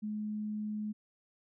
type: tone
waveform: sine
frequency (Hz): 212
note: G#3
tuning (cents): +36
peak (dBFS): -34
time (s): 0.02-0.93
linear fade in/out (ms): 20
effects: none